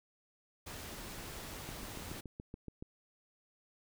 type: noise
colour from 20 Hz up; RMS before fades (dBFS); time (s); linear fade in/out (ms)
pink; -46; 0.66-2.21; 10
type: click train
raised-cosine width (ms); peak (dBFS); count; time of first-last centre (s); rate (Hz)
3; -31; 9; 1.69-2.825; 7.05
effects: none